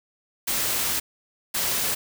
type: noise bursts at uneven times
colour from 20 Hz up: white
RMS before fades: -25 dBFS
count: 2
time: 0.47-1 / 1.54-1.95 s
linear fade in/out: 10 ms
effects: none